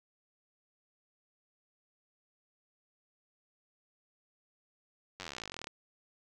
slowing click train, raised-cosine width 0.2 ms, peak -24 dBFS, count 28, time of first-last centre 5.2-5.671 s, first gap 10 ms, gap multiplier 1.04, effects none

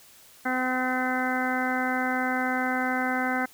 harmonic tone, 255.5 Hz, C4, 41 cents flat, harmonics 1 / 2 / 3 / 4 / 5 / 6 / 7 / 8, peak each -29 / -35 / -30 / -38 / -35 / -30 / -38 / -34 dBFS, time 0.45-3.46 s, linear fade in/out 10 ms, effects white hiss -53 dBFS RMS until 3.53 s

